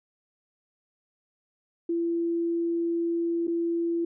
sine tone with dropouts, 337.7 Hz, E4, 42 cents sharp, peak -24 dBFS, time 1.89-4.05 s, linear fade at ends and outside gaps 5 ms, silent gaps 3.471-3.478 s, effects none

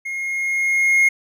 triangle tone with level ramp, 2147 Hz, C7, 44 cents sharp, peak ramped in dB -23 to -9 dBFS, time 0.05-1.09 s, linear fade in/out 10 ms, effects none

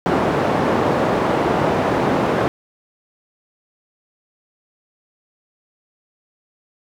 white band-pass noise, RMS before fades -18 dBFS, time 0.06-2.48 s, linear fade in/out 0 ms, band 120 to 730 Hz, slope 12 dB/octave, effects none

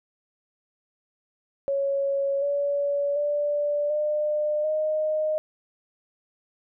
sine tone with pitch steps, 554.4 / 569.7 / 585.3 / 601.4 / 618 Hz, C#5 / C#5 / D5 / D5 / D#5, 0 / +47 / -6 / +41 / -12 cents, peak -22 dBFS, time 1.68-5.38 s, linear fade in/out 0 ms, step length 740 ms, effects none

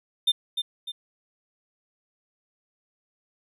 triangle tone with echo, 3600 Hz, A7, 39 cents sharp, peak -16 dBFS, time 0.27-0.32 s, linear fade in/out 10 ms, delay 300 ms, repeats 2, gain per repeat -7 dB, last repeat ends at 0.92 s, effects none

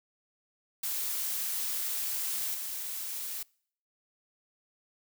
blue noise with level steps, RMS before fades -33 / -37 dBFS, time 0.83-3.43 s, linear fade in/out 5 ms, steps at 2.54 s, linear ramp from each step 5 ms, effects noise-tail reverb RT60 0.6 s tail -26 dB re dry

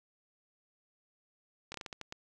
slowing click train, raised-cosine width 0.2 ms, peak -24 dBFS, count 8, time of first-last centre 1.72-2.124 s, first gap 23 ms, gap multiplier 1.3, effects none

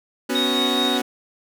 sawtooth chord, B suspended second, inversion none, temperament equal, 246.9 / 277.2 / 370 Hz, B3 / C#4 / F#4, 0 / 0 / 0 cents, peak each -20 / -21 / -23 dBFS, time 0.29-1.02 s, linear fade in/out 10 ms
sine tone with tremolo, 3748 Hz, A#7, 9 cents sharp, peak -20 dBFS, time 0.35-0.98 s, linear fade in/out 5 ms, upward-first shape square, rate 4.7 Hz, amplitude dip 25%
effects none

